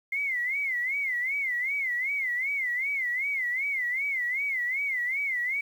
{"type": "tone with vibrato", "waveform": "sine", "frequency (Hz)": 2093, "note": "C7", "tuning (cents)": 0, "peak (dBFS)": -26, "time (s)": [0.12, 5.61], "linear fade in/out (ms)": 5, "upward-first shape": "sine", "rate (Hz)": 2.6, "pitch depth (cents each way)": 150, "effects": ["9-bit"]}